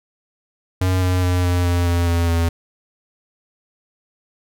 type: tone with pitch steps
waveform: square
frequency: 92.5 / 91.23 / 89.97 / 88.73 / 87.51 / 86.31 / 85.12 / 83.95 Hz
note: F#2 / F#2 / F#2 / F2 / F2 / F2 / F2 / E2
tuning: 0 / -24 / -48 / +28 / +4 / -20 / -44 / +32 cents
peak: -16 dBFS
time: 0.81-2.49 s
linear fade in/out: 5 ms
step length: 210 ms
effects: none